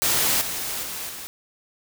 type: noise with level steps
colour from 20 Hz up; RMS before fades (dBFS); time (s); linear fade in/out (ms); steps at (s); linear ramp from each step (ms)
white; -21 / -29 / -32 / -36; 0.02-1.27; 0; 0.41 / 0.83 / 1.09; 5
effects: none